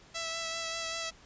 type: tone with vibrato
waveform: 5% pulse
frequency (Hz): 659.3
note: E5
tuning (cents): 0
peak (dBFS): -22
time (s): 0.14-1.11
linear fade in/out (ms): 20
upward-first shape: sine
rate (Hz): 5.1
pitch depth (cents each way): 15
effects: pink hiss -57 dBFS RMS until 1.25 s + resampled to 16000 Hz